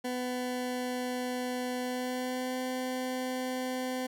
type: tone with pitch glide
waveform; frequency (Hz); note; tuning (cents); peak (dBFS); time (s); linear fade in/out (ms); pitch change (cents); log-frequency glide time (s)
20% pulse; 250 to 255.5; B3 to C4; +21 to -41; -27; 0.04-4.07; 10; +38; 1.82-2.59
effects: none